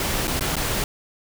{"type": "noise with dropouts", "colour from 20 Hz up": "pink", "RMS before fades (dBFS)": -24, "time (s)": [0, 0.84], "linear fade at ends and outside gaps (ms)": 2, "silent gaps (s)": [[0.273, 0.278], [0.395, 0.408], [0.557, 0.566]], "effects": []}